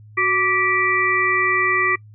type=harmonic tone with a mistuned harmonic; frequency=390 Hz; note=G4; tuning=9 cents flat; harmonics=1 / 3 / 5 / 6; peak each=-25 / -21 / -19 / -23 dBFS; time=0.17-1.96 s; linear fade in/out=10 ms; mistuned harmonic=1; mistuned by=-94 cents; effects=noise-tail reverb RT60 0.1 s tail -24 dB re dry + added 106 Hz sine -41 dBFS peak until 2.14 s